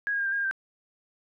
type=tone with pitch steps; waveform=sine; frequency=1652 / 1632 / 1610 / 1578 / 1625 / 1609 / 1565 Hz; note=G#6 / G#6 / G6 / G6 / G#6 / G6 / G6; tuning=-10 / -31 / +46 / +11 / -38 / +45 / -3 cents; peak=-25 dBFS; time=0.07-0.511 s; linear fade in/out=0 ms; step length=63 ms; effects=none